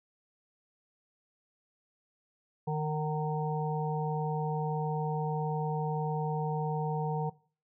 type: harmonic tone with a mistuned harmonic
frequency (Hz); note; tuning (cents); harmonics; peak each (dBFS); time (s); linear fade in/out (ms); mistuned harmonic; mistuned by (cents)
153.6; D#3; -22; 1 / 3 / 5 / 6; -31 / -36 / -38 / -39; 2.67-7.3; 10; 5; -24
effects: noise-tail reverb RT60 0.4 s tail -20 dB re dry